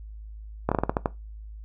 slowing click train, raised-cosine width 1 ms, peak -8 dBFS, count 8, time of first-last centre 0.69-1.058 s, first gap 26 ms, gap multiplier 1.23, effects noise-tail reverb RT60 0.2 s tail -18 dB re dry + added 53 Hz sine -38 dBFS peak until 1.64 s

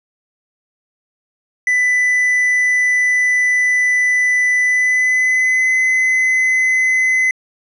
triangle tone with pitch glide, 1993 to 2033 Hz, B6 to B6, +15 to +50 cents, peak -10 dBFS, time 1.67-7.31 s, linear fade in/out 2 ms, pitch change +35 cents, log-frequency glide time 4.62-5.74 s, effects resampled to 24000 Hz

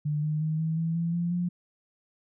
sine tone with pitch steps, 149.3 / 152.88 / 156.54 / 160.29 / 164.13 / 168.07 / 172.1 / 176.22 Hz, D3 / D#3 / D#3 / E3 / E3 / E3 / F3 / F3, +29 / -30 / +11 / -48 / -7 / +34 / -25 / +16 cents, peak -25 dBFS, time 0.05-1.49 s, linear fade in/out 10 ms, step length 180 ms, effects none

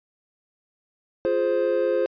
triangle chord, F minor, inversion none, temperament just, 349.2 / 419.1 / 523.8 Hz, F4 / Ab4 / C5, 0 / +16 / +2 cents, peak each -24 / -24 / -20 dBFS, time 1.25-2.06 s, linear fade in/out 0 ms, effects resampled to 11025 Hz

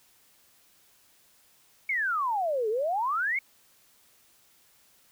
sine exponential two-way sweep, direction down then up, 2249 to 415.1 to 2249 Hz, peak -25 dBFS, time 1.89-3.39 s, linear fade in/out 5 ms, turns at 2.69 s, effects white hiss -62 dBFS RMS until 5.11 s

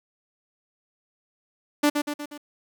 sawtooth tone with echo, 293.7 Hz, D4, in tune, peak -13 dBFS, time 1.83-1.9 s, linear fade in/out 10 ms, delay 120 ms, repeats 4, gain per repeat -5 dB, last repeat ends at 2.38 s, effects 9-bit

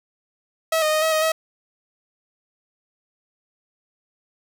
sawtooth tone with pitch steps, 645 / 617 / 621 / 640 / 626 / 641 Hz, E5 / D#5 / D#5 / D#5 / D#5 / E5, -38 / -15 / -3 / +49 / +10 / -49 cents, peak -14 dBFS, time 0.72-1.32 s, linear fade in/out 5 ms, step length 100 ms, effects none

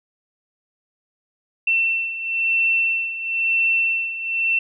sine beating tone pair, 2692 / 2693 Hz, E7 / E7, +36 / +36 cents, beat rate 1 Hz, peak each -19 / -24 dBFS, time 1.67-4.59 s, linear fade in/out 5 ms, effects none

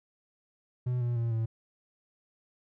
triangle tone with pitch steps, 124.4 / 120.37 / 116.47 / 112.7 Hz, B2 / B2 / A#2 / A2, +13 / -44 / -1 / +42 cents, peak -25 dBFS, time 0.86-1.46 s, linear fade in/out 10 ms, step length 150 ms, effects none

